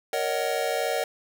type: chord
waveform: square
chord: D# minor seventh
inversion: second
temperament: just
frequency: 466.7 / 560 / 622.3 / 746.7 Hz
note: A#4 / C#5 / D#5 / F#5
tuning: +2 / +18 / 0 / +16 cents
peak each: -31 dBFS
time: 0.13-1.04 s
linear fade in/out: 2 ms
effects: none